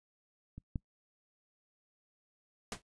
clicks, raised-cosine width 5 ms, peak -33 / -23 dBFS, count 2, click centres 0.58 / 0.758 s
pink noise with exponential decay, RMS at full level -34 dBFS, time 2.72-2.82 s, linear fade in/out 2 ms, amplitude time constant 20 ms
effects noise-tail reverb RT60 0.1 s tail -24 dB re dry + resampled to 22050 Hz

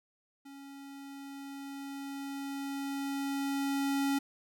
square tone with level ramp, 277.2 Hz, C#4, in tune, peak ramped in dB -48 to -28 dBFS, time 0.45-4.19 s, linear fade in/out 10 ms, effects none

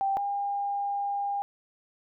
sine tone pair in turn, 784 / 805.1 Hz, G5 / G5, 0 / +46 cents, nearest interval unison, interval 46 cents, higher second, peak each -24 / -27 dBFS, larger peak first, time 0.01-0.17 / 0.17-1.42 s, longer second, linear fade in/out 0 ms, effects none

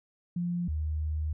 sine tone pair in turn, 174.61 / 77.04 Hz, F3 / D#2, 0 / -17 cents, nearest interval octave + major second, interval 1417 cents, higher first, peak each -28 dBFS, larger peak neither, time 0.36-0.68 / 0.68-1.33 s, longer second, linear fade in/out 5 ms, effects none

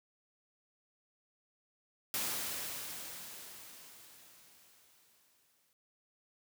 white noise with exponential decay, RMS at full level -35 dBFS, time 2.14-5.73 s, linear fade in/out 1 ms, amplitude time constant 780 ms, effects high-pass 80 Hz 12 dB/octave

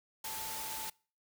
sine tone in noise, 880 Hz, A5, in tune, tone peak -45 dBFS, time 0.24-0.9 s, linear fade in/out 5 ms, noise white, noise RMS -41 dBFS, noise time 0.24-0.9 s, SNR -7 dB, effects noise-tail reverb RT60 0.4 s tail -25 dB re dry

